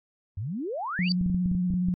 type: exponential sweep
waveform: sine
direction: up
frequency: 87.31 to 2974 Hz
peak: -29 dBFS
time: 0.37-1.09 s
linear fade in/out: 5 ms
type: tone with vibrato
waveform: sine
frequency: 180 Hz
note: F#3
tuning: 47 cents flat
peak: -23 dBFS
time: 0.99-1.94 s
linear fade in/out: 0 ms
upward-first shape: sine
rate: 17 Hz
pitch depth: 28 cents each way
type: tone with exponential growth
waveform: sine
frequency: 4615 Hz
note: D8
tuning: 31 cents flat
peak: -21 dBFS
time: 1.03-1.12 s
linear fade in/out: 1 ms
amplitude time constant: 19 ms
type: clicks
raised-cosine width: 5 ms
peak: -20 dBFS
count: 10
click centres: 1.212 / 1.262 / 1.299 / 1.346 / 1.459 / 1.515 / 1.55 / 1.705 / 1.739 / 1.886 s
effects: AAC 64 kbps